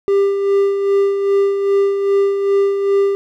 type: tone with tremolo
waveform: triangle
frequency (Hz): 397.1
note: G4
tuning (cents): +22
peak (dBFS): -8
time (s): 0.08-3.15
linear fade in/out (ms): 0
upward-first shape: sine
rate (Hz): 2.5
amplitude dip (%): 50
effects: none